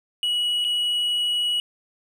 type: tone with dropouts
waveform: triangle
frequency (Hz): 2922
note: F#7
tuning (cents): -22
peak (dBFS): -19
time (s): 0.23-1.6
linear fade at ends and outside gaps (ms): 1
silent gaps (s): 0.643-0.648
effects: none